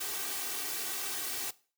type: noise with comb filter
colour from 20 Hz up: white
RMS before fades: -36 dBFS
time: 0-1.51 s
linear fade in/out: 10 ms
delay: 2.6 ms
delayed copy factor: +0.95
effects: noise-tail reverb RT60 0.4 s tail -20 dB re dry + high-pass 150 Hz 12 dB/octave